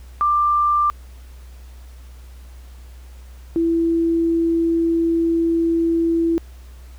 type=tone pair in turn; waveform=sine; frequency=1185 / 332.5 Hz; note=D6 / E4; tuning=+15 / +15 cents; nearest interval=octave + minor seventh; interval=2200 cents; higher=first; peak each=-14 / -15 dBFS; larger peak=first; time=0.21-0.9 / 3.56-6.38 s; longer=second; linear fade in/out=0 ms; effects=added 62 Hz sine -37 dBFS peak until 6.98 s + pink hiss -52 dBFS RMS until 6.98 s